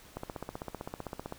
click train, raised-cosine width 1 ms, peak -23 dBFS, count 19, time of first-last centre 0.17-1.324 s, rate 15.6 Hz, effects pink hiss -55 dBFS RMS until 1.38 s

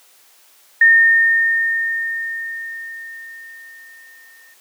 sine tone with exponential decay, 1827 Hz, A#6, 35 cents flat, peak -6 dBFS, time 0.81-4.54 s, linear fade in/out 5 ms, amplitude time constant 810 ms, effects white hiss -51 dBFS RMS until 4.6 s + high-pass 400 Hz 12 dB/octave

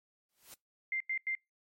white noise with exponential growth, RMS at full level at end -47 dBFS, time 0.29-0.54 s, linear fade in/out 2 ms, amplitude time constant 53 ms
sine tone bursts, 2093 Hz, C7, in tune, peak -31 dBFS, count 3, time 0.92-1.351 s, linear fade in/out 2 ms, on 83 ms, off 91 ms
effects noise-tail reverb RT60 0.2 s tail -26 dB re dry + MP3 64 kbps

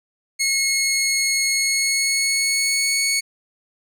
15% pulse tone with pitch glide, 2174 to 2215 Hz, C#7 to C#7, -34 to -2 cents, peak -11 dBFS, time 0.39-3.21 s, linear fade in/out 20 ms, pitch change +32 cents, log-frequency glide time 1.54-2.99 s, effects none

